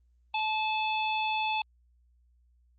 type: harmonic tone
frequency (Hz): 868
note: A5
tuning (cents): -24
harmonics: 1 / 3 / 4 / 5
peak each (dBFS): -29 / -32 / -37 / -47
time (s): 0.34-1.62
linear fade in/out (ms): 5
effects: added 60 Hz sine -62 dBFS peak until 2.78 s + Opus 24 kbps